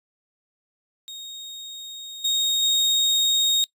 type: tone with level steps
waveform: 35% pulse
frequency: 3729 Hz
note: A#7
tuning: in tune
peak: -32 / -17 / -15 dBFS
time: 1.08-3.64 s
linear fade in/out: 0 ms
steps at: 2.24 / 2.62 s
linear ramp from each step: 10 ms
effects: noise-tail reverb RT60 0.1 s tail -23 dB re dry + resampled to 32000 Hz